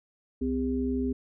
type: tone cluster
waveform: sine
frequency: 66.9 / 255.7 / 402.8 Hz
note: C2 / C4 / G4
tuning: +39 / -40 / +47 cents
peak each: -34 / -27 / -33 dBFS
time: 0.41-1.13 s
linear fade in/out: 10 ms
effects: none